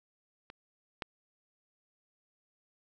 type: clicks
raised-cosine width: 0.3 ms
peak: -30 / -19 dBFS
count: 2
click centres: 0.501 / 1.022 s
effects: none